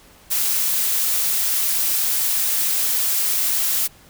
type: noise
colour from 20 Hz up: blue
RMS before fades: -20 dBFS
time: 0.3-3.88 s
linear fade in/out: 20 ms
effects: pink hiss -49 dBFS RMS until 4.09 s